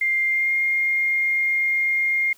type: tone with pitch glide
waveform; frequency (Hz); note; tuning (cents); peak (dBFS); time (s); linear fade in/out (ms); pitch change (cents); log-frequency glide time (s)
sine; 2100 to 2124; C7 to C7; +6 to +25; -18; 0.01-2.33; 5; +19; 0.27-0.52
effects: white hiss -54 dBFS RMS until 2.37 s